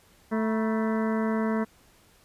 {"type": "harmonic tone with a mistuned harmonic", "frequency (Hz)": 220.5, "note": "A3", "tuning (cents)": 4, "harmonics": [1, 2, 3, 4, 5, 6, 7, 8, 9], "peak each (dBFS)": [-25, -31, -35, -37, -39, -41, -42, -43, -44], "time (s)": [0.31, 1.65], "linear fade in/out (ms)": 20, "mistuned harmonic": 4, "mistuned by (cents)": 140, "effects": ["pink hiss -59 dBFS RMS until 2.24 s", "resampled to 32000 Hz"]}